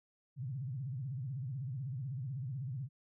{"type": "tone with vibrato", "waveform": "sine", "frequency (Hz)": 130.81, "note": "C3", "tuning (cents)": 0, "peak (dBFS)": -37, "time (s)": [0.36, 2.89], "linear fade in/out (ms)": 50, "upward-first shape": "sine", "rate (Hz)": 16, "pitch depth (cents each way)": 210, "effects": []}